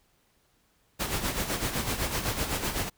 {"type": "noise with tremolo", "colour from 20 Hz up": "pink", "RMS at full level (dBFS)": -28, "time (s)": [0.99, 2.9], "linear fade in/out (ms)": 20, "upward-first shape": "sine", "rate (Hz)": 7.9, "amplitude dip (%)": 60, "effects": ["pink hiss -68 dBFS RMS until 2.97 s"]}